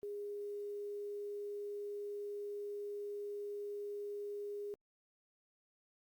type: tone with quantisation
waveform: sine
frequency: 410 Hz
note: G#4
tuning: 22 cents flat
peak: -40 dBFS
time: 0.03-4.74 s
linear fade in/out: 0 ms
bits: 11
effects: Opus 32 kbps